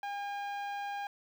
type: tone with low-pass filter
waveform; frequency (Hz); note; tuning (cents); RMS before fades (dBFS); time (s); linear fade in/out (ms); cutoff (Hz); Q
sawtooth; 808; G#5; -48; -38; 0.03-1.07; 2; 2900; 0.51
effects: 10-bit